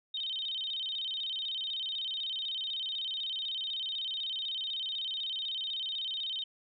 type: tone with vibrato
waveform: sine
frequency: 3385 Hz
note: G#7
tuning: 32 cents sharp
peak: -33 dBFS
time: 0.14-6.44 s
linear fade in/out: 5 ms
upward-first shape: square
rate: 16 Hz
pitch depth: 160 cents each way
effects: none